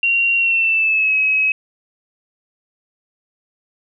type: tone with pitch glide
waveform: sine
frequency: 2755 to 2556 Hz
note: F7 to D#7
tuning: -24 to +46 cents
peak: -13 dBFS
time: 0.03-1.52 s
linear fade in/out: 2 ms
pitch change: -130 cents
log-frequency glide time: 0.36-1.15 s
effects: none

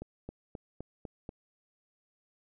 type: accelerating click train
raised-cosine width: 2 ms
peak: -27 dBFS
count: 6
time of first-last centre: 0.02-1.291 s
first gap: 270 ms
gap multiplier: 0.97
effects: none

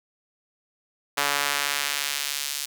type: tone with high-pass filter sweep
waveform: sawtooth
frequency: 143.1 Hz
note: D3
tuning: 45 cents flat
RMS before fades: -27 dBFS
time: 1.17-2.66 s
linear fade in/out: 10 ms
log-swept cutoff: 1000 to 4500 Hz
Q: 0.74
effects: none

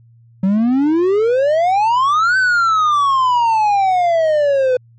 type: exponential two-way sweep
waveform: triangle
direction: up then down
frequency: 185 to 1547 to 497.4 Hz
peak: -9 dBFS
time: 0.43-4.77 s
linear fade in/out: 5 ms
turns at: 2.37 s
effects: added 116 Hz sine -44 dBFS peak until 4.98 s + MP3 32 kbps

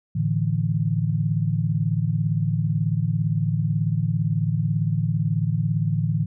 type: chord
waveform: sine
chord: A suspended fourth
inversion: none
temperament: equal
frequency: 110 / 146.83 / 164.81 Hz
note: A2 / D3 / E3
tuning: 0 / 0 / 0 cents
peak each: -24 dBFS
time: 0.15-6.26 s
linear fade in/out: 10 ms
effects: none

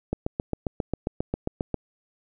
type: click train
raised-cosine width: 2 ms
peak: -12 dBFS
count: 13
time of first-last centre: 0.13-1.743 s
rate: 7.44 Hz
effects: none

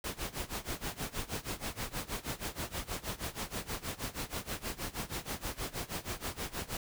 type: noise with tremolo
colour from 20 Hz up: pink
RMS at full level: -36 dBFS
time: 0.04-6.77 s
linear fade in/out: 2 ms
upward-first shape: sine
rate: 6.3 Hz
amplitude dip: 90%
effects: none

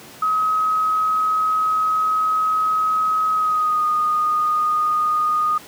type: tone with pitch glide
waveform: sine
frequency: 1271 to 1232 Hz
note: D#6 to D#6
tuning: +36 to -17 cents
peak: -16 dBFS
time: 0.22-5.58 s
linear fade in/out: 5 ms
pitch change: -53 cents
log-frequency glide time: 3.32-3.86 s
effects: pink hiss -41 dBFS RMS until 5.67 s + high-pass 150 Hz 12 dB/octave

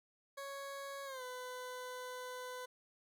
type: tone with pitch glide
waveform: 20% pulse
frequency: 554.4 to 502.5 Hz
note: C#5 to B4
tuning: 0 to +30 cents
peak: -39 dBFS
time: 0.37-2.66 s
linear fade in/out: 10 ms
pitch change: -170 cents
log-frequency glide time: 1.05-1.23 s
effects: none

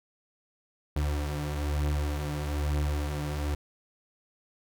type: beating tone pair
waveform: 35% pulse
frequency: 73.42 / 74.52 Hz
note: D2 / D2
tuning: 0 / +26 cents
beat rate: 1.1 Hz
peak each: -27 / -32 dBFS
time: 0.96-3.55 s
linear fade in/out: 5 ms
effects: none

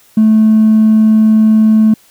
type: tone with hard clipping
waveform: sine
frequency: 218.1 Hz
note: A3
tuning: 15 cents flat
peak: -5 dBFS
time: 0.17-1.94 s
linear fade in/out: 5 ms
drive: 1 dB
effects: white hiss -47 dBFS RMS until 2.1 s

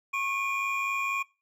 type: tone cluster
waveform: triangle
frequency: 1094 / 2318 / 2422 Hz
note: C#6 / D7 / D#7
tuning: -23 / -23 / -47 cents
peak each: -30 / -35 / -28 dBFS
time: 0.13-1.23 s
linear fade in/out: 10 ms
effects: noise-tail reverb RT60 0.3 s tail -22 dB re dry

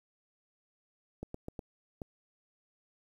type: clicks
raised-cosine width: 2 ms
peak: -26 dBFS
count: 5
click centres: 1.23 / 1.344 / 1.484 / 1.592 / 2.018 s
effects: 10-bit

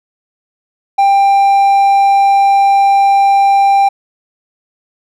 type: tone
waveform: triangle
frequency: 792 Hz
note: G5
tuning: 18 cents sharp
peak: -4 dBFS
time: 0.98-3.89 s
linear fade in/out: 10 ms
effects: none

